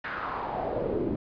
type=noise with band-pass filter sweep; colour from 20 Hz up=brown; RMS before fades=-31 dBFS; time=0.04-1.16 s; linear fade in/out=5 ms; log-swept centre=1700 to 300 Hz; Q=3.3; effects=resampled to 11025 Hz